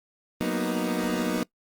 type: chord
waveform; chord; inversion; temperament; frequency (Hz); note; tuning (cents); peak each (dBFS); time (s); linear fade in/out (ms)
30% pulse; B major seventh; second; equal; 185 / 233.1 / 246.9 / 311.1; F#3 / A#3 / B3 / D#4; 0 / 0 / 0 / 0; -28; 0.41-1.43; 0
effects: noise-tail reverb RT60 0.1 s tail -22 dB re dry + Opus 24 kbps